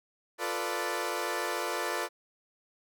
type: chord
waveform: 15% pulse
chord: B half-diminished seventh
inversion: second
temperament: equal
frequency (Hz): 349.2 / 440 / 493.9 / 587.3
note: F4 / A4 / B4 / D5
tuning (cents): 0 / 0 / 0 / 0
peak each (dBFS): -30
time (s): 0.38-2.09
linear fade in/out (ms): 50
effects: none